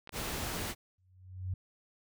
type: clicks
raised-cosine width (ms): 0.3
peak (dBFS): -32 / -29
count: 2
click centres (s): 0.074 / 0.093
type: noise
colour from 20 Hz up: pink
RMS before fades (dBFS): -37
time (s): 0.12-0.75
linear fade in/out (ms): 50
type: tone with exponential growth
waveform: sine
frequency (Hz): 92.5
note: F#2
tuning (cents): 0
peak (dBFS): -30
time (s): 0.98-1.54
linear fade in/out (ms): 5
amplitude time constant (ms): 120
effects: none